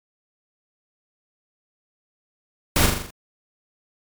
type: noise with echo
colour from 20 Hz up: pink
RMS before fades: -18 dBFS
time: 2.76-2.86 s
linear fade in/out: 2 ms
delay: 41 ms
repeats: 6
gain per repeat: -4 dB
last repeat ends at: 3.106 s
effects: MP3 96 kbps